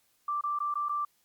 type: tone with dropouts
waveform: sine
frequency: 1174.7 Hz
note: D6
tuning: in tune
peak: -28 dBFS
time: 0.28-1.05 s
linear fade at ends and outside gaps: 5 ms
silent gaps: 0.411-0.437 / 0.589-0.602 / 0.741-0.754 / 0.886-0.893 s
effects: white hiss -70 dBFS RMS until 1.24 s + Opus 48 kbps